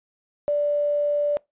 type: tone with quantisation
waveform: sine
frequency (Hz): 585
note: D5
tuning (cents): -7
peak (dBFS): -19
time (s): 0.48-1.37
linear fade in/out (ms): 0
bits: 8
effects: noise-tail reverb RT60 0.2 s tail -24 dB re dry + resampled to 8000 Hz